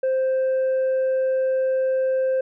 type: tone with tanh clipping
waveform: triangle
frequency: 523.3 Hz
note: C5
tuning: in tune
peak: -19 dBFS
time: 0.03-2.41 s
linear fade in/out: 5 ms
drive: 7 dB
effects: none